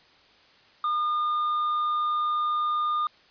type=tone with tanh clipping; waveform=triangle; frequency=1214 Hz; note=D#6; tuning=43 cents flat; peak=-24 dBFS; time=0.84-3.07 s; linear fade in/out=2 ms; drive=8 dB; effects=white hiss -57 dBFS RMS until 3.3 s + resampled to 11025 Hz